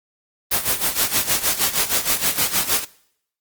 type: noise with tremolo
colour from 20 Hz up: white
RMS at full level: -17 dBFS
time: 0.51-2.85 s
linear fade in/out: 10 ms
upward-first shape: sine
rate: 6.4 Hz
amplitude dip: 80%
effects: noise-tail reverb RT60 0.7 s tail -22 dB re dry + Opus 24 kbps